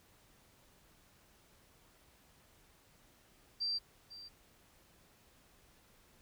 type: tone with echo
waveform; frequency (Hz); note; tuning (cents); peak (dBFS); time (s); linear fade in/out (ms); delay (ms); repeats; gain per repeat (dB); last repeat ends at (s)
sine; 4699; D8; 0; -33; 3.6-3.79; 20; 500; 1; -15; 4.29
effects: pink hiss -66 dBFS RMS until 6.21 s